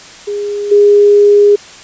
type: tone with level steps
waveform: sine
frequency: 410.1 Hz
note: G#4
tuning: 22 cents flat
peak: -15 / -3 dBFS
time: 0.27-1.56 s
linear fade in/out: 10 ms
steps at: 0.71 s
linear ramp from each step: 10 ms
effects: white hiss -34 dBFS RMS until 1.83 s + resampled to 16000 Hz